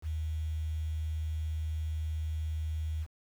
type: tone with quantisation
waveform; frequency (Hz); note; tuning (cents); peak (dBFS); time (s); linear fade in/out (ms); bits
sine; 78.5; D#2; +16; -31; 0.02-3.07; 50; 9
effects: none